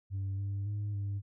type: tone with pitch steps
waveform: sine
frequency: 97.3 / 99.4 / 103.3 / 100.2 Hz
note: G2 / G2 / G#2 / G2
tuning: -12 / +25 / -9 / +38 cents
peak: -30 dBFS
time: 0.1-1.22 s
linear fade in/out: 50 ms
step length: 280 ms
effects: tanh soft clip ceiling -31 dBFS